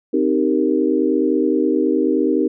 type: chord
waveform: sine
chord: C minor seventh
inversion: none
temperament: equal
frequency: 261.6 / 311.1 / 392 / 466.2 Hz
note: C4 / Eb4 / G4 / Bb4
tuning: 0 / 0 / 0 / 0 cents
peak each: -20 / -18 / -20 / -22 dBFS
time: 0.13-2.48 s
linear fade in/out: 10 ms
effects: none